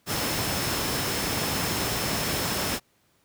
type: tone in noise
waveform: sine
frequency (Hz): 5274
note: E8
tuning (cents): 0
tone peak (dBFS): -36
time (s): 0.06-2.8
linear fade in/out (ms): 50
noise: pink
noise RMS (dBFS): -27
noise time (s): 0.06-2.8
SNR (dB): -12
effects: pink hiss -66 dBFS RMS until 3.24 s + high-pass 80 Hz 12 dB/octave